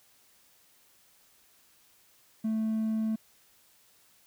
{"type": "tone", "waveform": "triangle", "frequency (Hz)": 220, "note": "A3", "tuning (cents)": 0, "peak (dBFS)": -24, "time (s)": [2.44, 3.16], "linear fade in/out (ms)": 10, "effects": ["tanh soft clip ceiling -21 dBFS", "white hiss -63 dBFS RMS until 4.26 s"]}